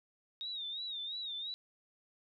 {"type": "tone with vibrato", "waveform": "sine", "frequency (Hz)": 3729, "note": "A#7", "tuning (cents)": 0, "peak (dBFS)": -38, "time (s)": [0.41, 1.54], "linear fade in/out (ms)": 0, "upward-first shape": "sine", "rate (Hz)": 2.9, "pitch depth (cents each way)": 100, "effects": []}